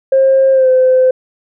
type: tone with pitch glide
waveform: sine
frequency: 534 to 514.6 Hz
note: C5 to C5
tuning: +35 to -29 cents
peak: -5 dBFS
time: 0.12-1.11 s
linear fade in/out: 5 ms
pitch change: -64 cents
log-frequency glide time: 0.52-0.69 s
effects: tanh soft clip ceiling -2 dBFS